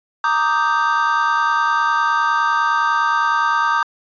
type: chord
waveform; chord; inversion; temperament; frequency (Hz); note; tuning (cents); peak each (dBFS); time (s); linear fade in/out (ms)
triangle; Eb major seventh; second; equal with one note detuned; 928 / 1174.7 / 1244.5 / 1568; Bb5 / D6 / Eb6 / G6; -8 / 0 / 0 / 0; -18; 0.24-3.83; 2
effects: tanh soft clip ceiling -5 dBFS + resampled to 16000 Hz

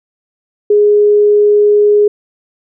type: tone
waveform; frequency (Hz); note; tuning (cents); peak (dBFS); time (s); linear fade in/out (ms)
sine; 415.3; G#4; 0; -5; 0.7-2.08; 5
effects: none

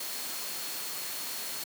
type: tone in noise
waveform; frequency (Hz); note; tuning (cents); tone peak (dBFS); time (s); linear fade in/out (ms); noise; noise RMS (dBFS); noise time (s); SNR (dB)
sine; 4318; C#8; -46; -44; 0-1.64; 5; white; -37; 0-1.64; -10
effects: high-pass 200 Hz 12 dB/octave

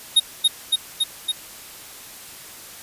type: tone with echo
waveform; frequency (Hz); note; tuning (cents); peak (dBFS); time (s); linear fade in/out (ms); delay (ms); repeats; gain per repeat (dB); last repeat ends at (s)
square; 3729; A#7; 0; -11; 0.16-0.2; 10; 280; 4; -2; 1.32
effects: white hiss -40 dBFS RMS until 2.82 s + resampled to 32000 Hz

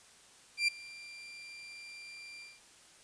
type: tone with ADSR envelope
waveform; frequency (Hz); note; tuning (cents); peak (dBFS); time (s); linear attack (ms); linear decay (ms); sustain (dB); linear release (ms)
30% pulse; 2372; D7; +17; -22; 0.57-2.61; 110; 7; -22; 200
effects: white hiss -59 dBFS RMS until 3.03 s + resampled to 22050 Hz

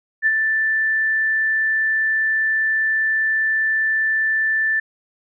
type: tone with ADSR envelope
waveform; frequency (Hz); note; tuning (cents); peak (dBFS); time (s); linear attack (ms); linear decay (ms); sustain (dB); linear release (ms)
sine; 1765; A6; +5; -12; 0.22-4.8; 43; 42; -4; 7
effects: none

